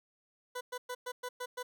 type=tone bursts; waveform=20% pulse; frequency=497.1 Hz; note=B4; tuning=11 cents sharp; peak=-32 dBFS; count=7; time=0.55-1.63 s; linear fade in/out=10 ms; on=60 ms; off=110 ms; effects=none